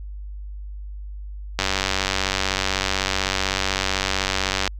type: click train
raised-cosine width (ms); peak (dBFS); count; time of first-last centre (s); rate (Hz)
0.2; -3; 297; 1.59-4.677; 95.9
effects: added 50 Hz sine -31 dBFS peak until 4.79 s